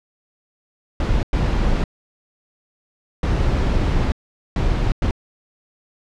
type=noise bursts at uneven times; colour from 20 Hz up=brown; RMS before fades=-18 dBFS; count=5; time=1-1.23 / 1.33-1.84 / 3.23-4.12 / 4.56-4.92 / 5.02-5.11 s; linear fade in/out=2 ms; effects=low-pass 5000 Hz 12 dB/octave